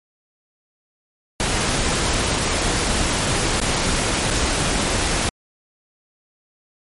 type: noise with dropouts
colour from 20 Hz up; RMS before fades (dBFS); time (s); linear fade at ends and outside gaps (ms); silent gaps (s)
pink; -20; 1.4-5.29; 0; 3.601-3.615 / 4.304-4.309
effects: MP3 48 kbps